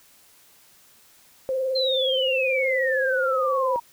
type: tone with vibrato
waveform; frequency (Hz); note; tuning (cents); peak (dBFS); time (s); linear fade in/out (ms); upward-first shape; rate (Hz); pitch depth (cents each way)
sine; 523.3; C5; 0; -22; 1.49-3.76; 0; triangle; 19; 44
type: exponential sweep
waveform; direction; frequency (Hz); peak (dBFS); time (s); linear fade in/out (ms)
sine; down; 4186 to 932.3; -23; 1.75-3.8; 10
effects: white hiss -55 dBFS RMS until 3.92 s